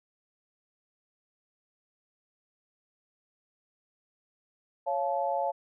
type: chord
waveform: sine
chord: Db augmented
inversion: none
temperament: just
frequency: 554.4 / 693 / 866.2 Hz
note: Db5 / F5 / A5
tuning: 0 / -14 / -27 cents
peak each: -31 dBFS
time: 4.86-5.52 s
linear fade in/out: 20 ms
effects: none